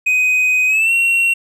triangle tone with pitch glide, 2506 to 2733 Hz, D#7 to F7, +12 to -38 cents, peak -10 dBFS, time 0.06-1.34 s, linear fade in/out 10 ms, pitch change +150 cents, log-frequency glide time 0.67-0.92 s, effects none

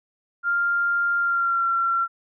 sine tone with pitch glide, 1396.9 to 1363.4 Hz, F6 to F6, 0 to -42 cents, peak -19 dBFS, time 0.43-2.08 s, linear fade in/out 50 ms, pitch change -42 cents, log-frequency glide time 1.18-1.67 s, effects none

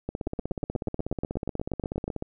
two click trains, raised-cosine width 2 ms, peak -16 / -17 dBFS, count 16 / 36, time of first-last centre 0.27-2.079 / 0.09-2.224 s, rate 8.29 / 16.4 Hz, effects none

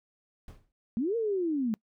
brown noise with exponential decay, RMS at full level -41 dBFS, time 0.48-0.72 s, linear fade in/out 1 ms, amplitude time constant 51 ms
sine linear two-way sweep, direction up then down, 208 to 473.2 to 208 Hz, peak -26 dBFS, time 0.97-1.74 s, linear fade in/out 0 ms, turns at 1.16 s
effects noise-tail reverb RT60 0.1 s tail -25 dB re dry

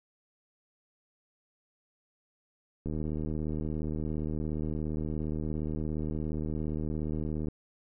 click train, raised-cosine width 3 ms, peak -22 dBFS, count 358, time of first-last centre 2.86-7.484 s, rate 77.2 Hz, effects none

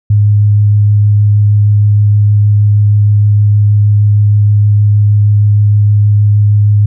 sine tone with vibrato, 103.83 Hz, G#2, in tune, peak -4 dBFS, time 0.1-6.86 s, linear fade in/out 5 ms, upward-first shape sine, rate 6.4 Hz, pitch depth 8 cents each way, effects none

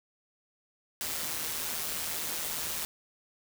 white noise with amplitude modulation, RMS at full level -32 dBFS, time 1.01-2.85 s, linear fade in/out 0 ms, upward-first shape sine, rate 158 Hz, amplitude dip 55%, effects none

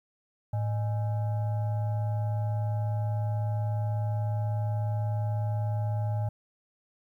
sine tone with frequency modulation, 108.2 Hz, A2, 29 cents flat, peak -26 dBFS, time 0.53-6.29 s, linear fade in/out 5 ms, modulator 720 Hz, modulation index 0.37, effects 11-bit

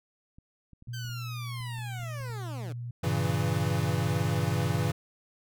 clicks, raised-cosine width 5 ms, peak -39 dBFS, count 12, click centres 0.385 / 0.733 / 0.824 / 0.874 / 1.05 / 1.095 / 1.605 / 1.788 / 1.995 / 2.033 / 2.205 / 2.3 s
sine tone, 120 Hz, B2, 49 cents flat, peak -34 dBFS, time 0.88-2.91 s, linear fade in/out 5 ms
15% pulse linear sweep, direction down, 1568 to 130 Hz, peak -34 dBFS, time 0.93-2.73 s, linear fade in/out 10 ms
square chord, G diminished seventh, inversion none, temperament equal, 98 / 116.54 / 138.59 / 164.81 Hz, G2 / Bb2 / Db3 / Fb3, 0 / 0 / 0 / 0 cents, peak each -32 dBFS, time 3.03-4.92 s, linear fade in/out 10 ms
effects none

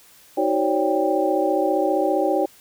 sine tone cluster, 314.5 / 375.1 / 541 / 576 / 791 Hz, D#4 / F#4 / C#5 / D5 / G5, +19 / +24 / -42 / -34 / +15 cents, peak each -24 dBFS, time 0.37-2.46 s, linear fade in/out 10 ms, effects white hiss -51 dBFS RMS until 2.6 s

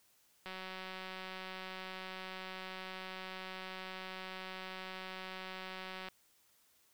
click train, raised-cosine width 0.3 ms, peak -29 dBFS, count 1053, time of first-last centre 0.46-6.086 s, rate 187 Hz, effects white hiss -70 dBFS RMS until 6.93 s

